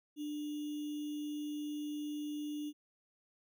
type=tone with sample-and-hold; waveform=sine; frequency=297.1 Hz; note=D4; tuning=20 cents sharp; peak=-37 dBFS; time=0.16-2.73 s; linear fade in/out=50 ms; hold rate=3150 Hz; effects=none